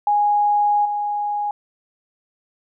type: tone with level steps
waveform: sine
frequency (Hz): 827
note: G#5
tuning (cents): -8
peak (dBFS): -14 / -20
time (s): 0.07-1.51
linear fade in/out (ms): 2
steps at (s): 0.85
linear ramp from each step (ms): 5
effects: none